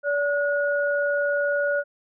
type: tone pair together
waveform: sine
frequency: 575 / 1448.9 Hz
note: D5 / F#6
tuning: -37 / -37 cents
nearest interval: octave + major third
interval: 1600 cents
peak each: -22 / -25 dBFS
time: 0.03-1.84 s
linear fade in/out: 50 ms
effects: none